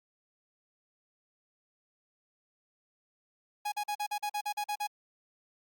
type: tone bursts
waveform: 45% pulse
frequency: 830.6 Hz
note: G#5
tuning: in tune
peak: -31 dBFS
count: 11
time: 3.65-4.872 s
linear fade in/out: 10 ms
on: 72 ms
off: 43 ms
effects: Opus 48 kbps